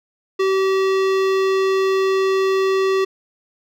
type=tone with hard clipping; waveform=sine; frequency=383.8 Hz; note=G4; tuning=37 cents flat; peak=-17 dBFS; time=0.39-3.05 s; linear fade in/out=10 ms; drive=18 dB; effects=none